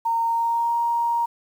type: tone with pitch glide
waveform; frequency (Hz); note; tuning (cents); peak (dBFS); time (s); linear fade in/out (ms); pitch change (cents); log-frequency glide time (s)
sine; 920 to 937.2; A#5 to A#5; -23 to +9; -19; 0.05-1.26; 10; +32; 0.23-0.75
effects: 8-bit